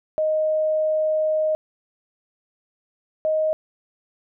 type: tone pair in turn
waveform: sine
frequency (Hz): 622.3 / 625.2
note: D#5 / D#5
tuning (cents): 0 / +8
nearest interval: unison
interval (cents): 8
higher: second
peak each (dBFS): -18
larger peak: neither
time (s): 0.18-1.55 / 3.25-3.53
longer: first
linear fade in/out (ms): 0
effects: none